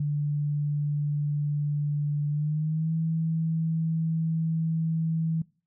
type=tone with pitch glide; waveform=sine; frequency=146.83 to 161.98 Hz; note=D3 to E3; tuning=0 to -30 cents; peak=-24 dBFS; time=0-5.42 s; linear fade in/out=5 ms; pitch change=+170 cents; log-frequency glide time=2.29-2.93 s; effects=noise-tail reverb RT60 0.4 s tail -23 dB re dry